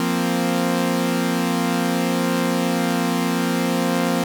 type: chord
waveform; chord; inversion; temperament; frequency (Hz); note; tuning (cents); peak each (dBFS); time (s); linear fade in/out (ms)
sawtooth; F suspended fourth; none; equal; 174.61 / 233.1 / 261.6; F3 / Bb3 / C4; 0 / 0 / 0; -19; 0-4.24; 2
effects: none